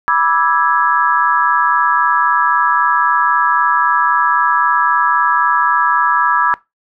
sine chord, E dominant seventh, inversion second, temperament equal with one note detuned, 979.2 / 1174.7 / 1318.5 / 1661.2 Hz, B5 / D6 / E6 / G#6, -15 / 0 / 0 / 0 cents, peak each -16 dBFS, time 0.08-6.54 s, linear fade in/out 0 ms, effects noise-tail reverb RT60 0.2 s tail -21 dB re dry

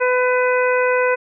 harmonic tone, 501 Hz, B4, 25 cents sharp, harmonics 1 / 2 / 3 / 4 / 5, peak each -16 / -22 / -22 / -26 / -26 dBFS, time 0-1.16 s, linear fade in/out 20 ms, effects none

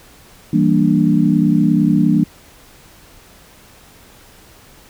sine chord, E half-diminished seventh, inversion none, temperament equal, 164.81 / 196 / 233.1 / 293.7 Hz, E3 / G3 / Bb3 / D4, 0 / 0 / 0 / 0 cents, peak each -16 dBFS, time 0.53-2.24 s, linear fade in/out 5 ms, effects pink hiss -45 dBFS RMS until 4.89 s

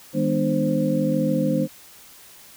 sine tone cluster, 158.4 / 204.7 / 246.1 / 299.2 / 523 Hz, D#3 / G#3 / B3 / D4 / C5, +31 / -25 / -6 / +32 / -1 cents, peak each -25 dBFS, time 0.13-1.68 s, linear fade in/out 50 ms, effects white hiss -47 dBFS RMS until 2.56 s

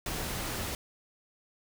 pink noise, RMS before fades -35 dBFS, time 0.06-0.75 s, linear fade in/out 2 ms, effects none

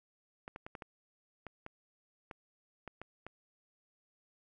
clicks, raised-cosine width 0.5 ms, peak -29 dBFS, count 11, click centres 0.479 / 0.561 / 0.665 / 0.752 / 0.822 / 1.467 / 1.664 / 2.312 / 2.877 / 3.016 / 3.266 s, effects none

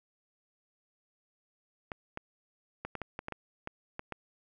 clicks, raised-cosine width 0.5 ms, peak -22 dBFS, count 11, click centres 1.918 / 2.174 / 2.85 / 2.953 / 3.017 / 3.191 / 3.284 / 3.323 / 3.674 / 3.994 / 4.123 s, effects none

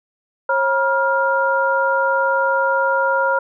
sine tone cluster, 541 / 959 / 1402 Hz, C#5 / A#5 / F6, -42 / +49 / +6 cents, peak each -19 dBFS, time 0.49-3.39 s, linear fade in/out 5 ms, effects none

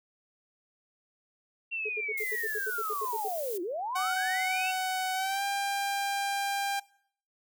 sine linear two-way sweep, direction down then up, 2743 to 329.6 to 2743 Hz, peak -31 dBFS, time 1.71-4.72 s, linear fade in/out 20 ms, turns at 3.62 s
sine tone bursts, 429 Hz, A4, 44 cents flat, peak -33 dBFS, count 13, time 1.85-3.286 s, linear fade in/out 10 ms, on 44 ms, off 72 ms
violet noise, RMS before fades -40 dBFS, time 2.17-3.58 s, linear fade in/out 10 ms
sawtooth tone with pitch glide, 748 to 797.1 Hz, F#5 to G5, +19 to +29 cents, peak -25 dBFS, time 3.95-6.8 s, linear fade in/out 10 ms, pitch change +110 cents, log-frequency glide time 5.13-5.43 s
effects noise-tail reverb RT60 0.6 s tail -22 dB re dry

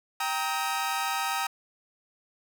sawtooth chord, Eb major, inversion first, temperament equal with one note detuned, 784 / 932.3 / 1273.6 Hz, G5 / Bb5 / Eb6, 0 / 0 / +40 cents, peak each -28 dBFS, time 0.2-1.47 s, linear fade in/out 5 ms, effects none

